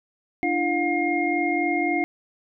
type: tone cluster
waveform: sine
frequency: 295.9 / 339.6 / 716 / 2132 Hz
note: D4 / F4 / F5 / C7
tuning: +13 / -48 / +43 / +32 cents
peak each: -26 dBFS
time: 0.43-2.04 s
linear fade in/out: 0 ms
effects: none